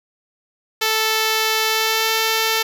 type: tone with pitch glide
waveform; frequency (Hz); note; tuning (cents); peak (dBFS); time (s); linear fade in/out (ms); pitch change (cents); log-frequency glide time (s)
5% pulse; 439.9 to 444.8; A4 to A4; 0 to +19; -5; 0.81-2.63; 10; +19; 1.68-2.11
effects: none